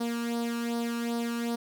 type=tone with flanger; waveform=sawtooth; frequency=234.6 Hz; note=A#3; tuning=11 cents sharp; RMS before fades=-31 dBFS; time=0-1.56 s; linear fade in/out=10 ms; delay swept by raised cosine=0.2 to 0.75 ms; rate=2.6 Hz; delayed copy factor=+0.65; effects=none